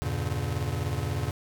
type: chord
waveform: square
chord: E diminished seventh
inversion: none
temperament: just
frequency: 82.41 / 98.89 / 118.67 / 142.4 Hz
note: E2 / G2 / Bb2 / Db3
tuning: 0 / +16 / +31 / +47 cents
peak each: -34 dBFS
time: 0.02-1.31 s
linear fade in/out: 0 ms
effects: none